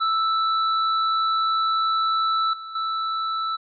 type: tone with level steps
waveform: square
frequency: 1318.5 Hz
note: E6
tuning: in tune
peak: -20 / -34 / -24 dBFS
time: 0-3.57 s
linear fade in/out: 20 ms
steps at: 2.53 / 2.75 s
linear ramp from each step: 5 ms
effects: resampled to 11025 Hz